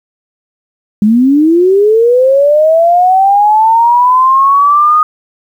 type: linear sweep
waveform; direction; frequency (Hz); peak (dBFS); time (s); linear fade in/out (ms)
sine; up; 201.7 to 1244.5; -4; 1.02-5.03; 2
effects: 7-bit